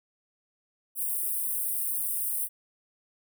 white high-pass noise, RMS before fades -30 dBFS, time 0.95-2.49 s, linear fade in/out 50 ms, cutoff 8600 Hz, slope 96 dB/octave, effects none

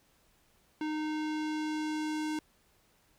square tone with low-pass filter sweep, 307.7 Hz, D#4, 19 cents flat, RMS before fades -34 dBFS, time 0.81-2.39 s, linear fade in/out 2 ms, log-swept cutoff 3400 to 9100 Hz, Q 0.77, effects pink hiss -68 dBFS RMS until 3.18 s

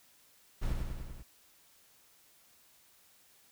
brown noise with echo, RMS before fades -31 dBFS, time 0.61-0.74 s, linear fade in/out 20 ms, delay 98 ms, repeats 5, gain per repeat -3 dB, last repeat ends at 1.23 s, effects white hiss -64 dBFS RMS until 3.51 s

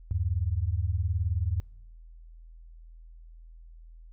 sine beating tone pair, 78.5 / 97.5 Hz, D#2 / G2, +16 / -9 cents, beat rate 19 Hz, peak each -28 dBFS, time 0.11-1.6 s, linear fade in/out 0 ms, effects noise-tail reverb RT60 0.9 s tail -26 dB re dry + added 41 Hz sine -46 dBFS peak until 4.12 s

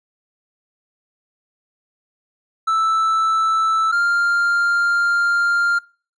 triangle tone pair in turn, 1318.5 / 1396.9 Hz, E6 / F6, 0 / 0 cents, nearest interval minor second, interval 100 cents, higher second, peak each -13 dBFS, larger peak neither, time 2.67-3.92 / 3.92-5.79 s, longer second, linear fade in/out 10 ms, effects noise-tail reverb RT60 0.4 s tail -24 dB re dry + resampled to 22050 Hz

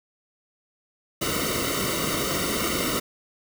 pink noise with comb filter, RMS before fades -26 dBFS, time 1.21-3 s, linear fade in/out 10 ms, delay 1.2 ms, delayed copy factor -1, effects none

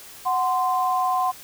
sine tone pair together, 740 / 1040.5 Hz, F#5 / C6, 0 / -10 cents, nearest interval tritone, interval 590 cents, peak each -22 dBFS, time 0.25-1.32 s, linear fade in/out 20 ms, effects white hiss -43 dBFS RMS until 1.43 s

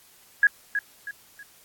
sine tone with echo, 1661.2 Hz, G#6, in tune, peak -13 dBFS, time 0.43-0.47 s, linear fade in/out 2 ms, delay 320 ms, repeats 3, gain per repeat -9 dB, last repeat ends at 1.43 s, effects white hiss -55 dBFS RMS until 1.64 s + AAC 64 kbps

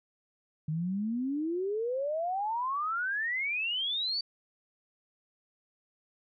sine exponential sweep, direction up, 150.4 to 4643 Hz, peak -29 dBFS, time 0.68-4.21 s, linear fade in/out 5 ms, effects none

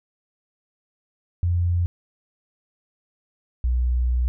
sine tone pair in turn, 87.31 / 61.4 Hz, F2 / B1, 0 / -9 cents, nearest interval tritone, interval 609 cents, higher first, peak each -18 dBFS, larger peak neither, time 1.43-1.86 / 3.64-4.28 s, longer second, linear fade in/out 0 ms, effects none

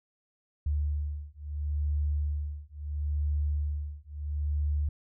sine beating tone pair, 73.42 / 74.16 Hz, D2 / D2, 0 / +17 cents, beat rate 0.74 Hz, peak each -31 dBFS, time 0.66-4.89 s, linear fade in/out 5 ms, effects none

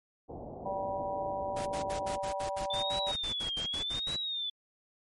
white low-pass noise, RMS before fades -43 dBFS, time 0.28-2.19 s, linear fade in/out 20 ms, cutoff 780 Hz, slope 48 dB/octave
harmonic tone, 193.7 Hz, G3, 20 cents flat, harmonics 3 / 4 / 5, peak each -35 / -37 / -39 dBFS, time 0.65-3.12 s, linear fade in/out 10 ms
pink noise bursts, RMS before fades -41 dBFS, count 16, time 1.56-4.165 s, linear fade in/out 10 ms, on 100 ms, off 67 ms
sine tone with vibrato, 3520 Hz, A7, in tune, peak -32 dBFS, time 2.7-4.5 s, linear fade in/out 5 ms, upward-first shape triangle, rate 0.86 Hz, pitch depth 190 cents each way
effects MP3 48 kbps

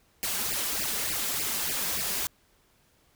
white noise with flanger, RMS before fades -30 dBFS, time 0.23-2.27 s, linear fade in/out 0 ms, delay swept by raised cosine 0.39 to 5.09 ms, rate 3.4 Hz, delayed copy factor +0.95, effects pink hiss -65 dBFS RMS until 3.15 s

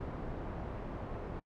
pink low-pass noise, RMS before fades -41 dBFS, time 0-1.4 s, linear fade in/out 10 ms, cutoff 950 Hz, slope 12 dB/octave, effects noise-tail reverb RT60 0.1 s tail -24 dB re dry

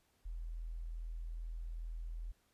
sine tone, 41.2 Hz, E1, in tune, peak -40 dBFS, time 0.25-2.32 s, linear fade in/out 10 ms, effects pink hiss -75 dBFS RMS until 2.53 s + resampled to 32000 Hz

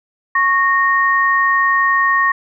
sine tone pair together, 1102.4 / 1854 Hz, C#6 / A#6, -10 / -10 cents, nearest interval major sixth, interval 900 cents, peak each -14 dBFS, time 0.35-2.32 s, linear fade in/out 5 ms, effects none

